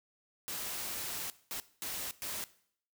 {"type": "noise bursts at uneven times", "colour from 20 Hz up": "white", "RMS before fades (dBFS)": -39, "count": 4, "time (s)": [[0.48, 1.3], [1.51, 1.6], [1.82, 2.11], [2.22, 2.44]], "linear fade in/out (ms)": 0, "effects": ["noise-tail reverb RT60 0.6 s tail -18 dB re dry"]}